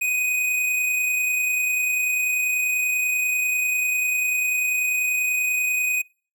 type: tone with amplitude modulation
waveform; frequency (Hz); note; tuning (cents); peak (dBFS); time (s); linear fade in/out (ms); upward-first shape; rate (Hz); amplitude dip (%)
square; 2496; D#7; +5; -20; 0.01-6.02; 10; sine; 30.2; 30
effects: noise-tail reverb RT60 0.4 s tail -25 dB re dry